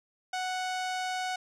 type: tone with low-pass filter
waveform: sawtooth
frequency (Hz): 740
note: F#5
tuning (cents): 0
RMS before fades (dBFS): -33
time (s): 0.33-1.36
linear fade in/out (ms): 5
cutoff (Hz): 7000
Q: 0.89
effects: none